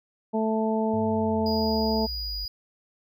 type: harmonic tone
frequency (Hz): 220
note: A3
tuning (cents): 0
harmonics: 1 / 2 / 3 / 4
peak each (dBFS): -25 / -28 / -30 / -31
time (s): 0.33-2.07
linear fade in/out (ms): 20
type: linear sweep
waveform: sine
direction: down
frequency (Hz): 105.1 to 48.87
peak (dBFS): -33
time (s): 0.93-2.46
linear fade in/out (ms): 10
type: tone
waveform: triangle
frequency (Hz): 4903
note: D#8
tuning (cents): -26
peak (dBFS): -30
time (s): 1.46-2.48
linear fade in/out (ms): 2
effects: none